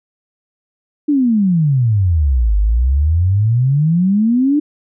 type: exponential two-way sweep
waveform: sine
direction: down then up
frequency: 304 to 49.24 to 304 Hz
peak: -10 dBFS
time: 1.08-4.6 s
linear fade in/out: 10 ms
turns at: 2.57 s
effects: none